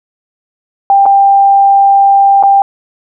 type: tone with dropouts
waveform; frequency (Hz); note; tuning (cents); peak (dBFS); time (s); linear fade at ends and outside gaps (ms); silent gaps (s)
sine; 792; G5; +18; -3; 0.9-2.62; 1; 1.056-1.062 / 2.427-2.435
effects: none